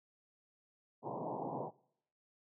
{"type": "band-pass noise", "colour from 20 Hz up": "white", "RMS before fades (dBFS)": -41, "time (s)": [1.02, 1.71], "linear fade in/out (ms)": 50, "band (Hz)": [120, 1000], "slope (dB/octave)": 96, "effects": ["noise-tail reverb RT60 0.7 s tail -23 dB re dry"]}